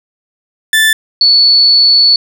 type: tone pair in turn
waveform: 30% pulse / sine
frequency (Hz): 1760 / 4437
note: A6 / C#8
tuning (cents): 0 / +1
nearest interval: octave + major third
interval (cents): 1601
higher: second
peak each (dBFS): -4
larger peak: neither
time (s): 0.73-0.93 / 1.21-2.16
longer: second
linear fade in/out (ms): 2
effects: none